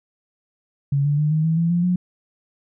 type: tone with pitch steps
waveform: sine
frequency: 140.4 / 145.44 / 150.65 / 156.05 / 161.65 / 167.45 / 173.45 / 179.67 Hz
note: C#3 / D3 / D3 / D#3 / E3 / E3 / F3 / F3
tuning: +22 / -16 / +44 / +5 / -34 / +27 / -12 / +49 cents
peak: -16 dBFS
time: 0.92-1.96 s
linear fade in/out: 5 ms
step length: 130 ms
effects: none